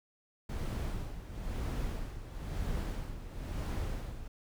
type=noise with tremolo; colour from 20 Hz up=brown; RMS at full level=-34 dBFS; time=0.49-4.28 s; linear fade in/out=5 ms; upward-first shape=sine; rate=1 Hz; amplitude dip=70%; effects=none